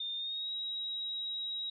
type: tone with pitch glide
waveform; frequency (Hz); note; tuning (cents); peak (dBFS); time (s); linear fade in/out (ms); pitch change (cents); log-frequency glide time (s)
sine; 3626 to 3828; A#7 to A#7; -49 to +45; -35; 0-1.7; 5; +94; 0.16-0.5
effects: none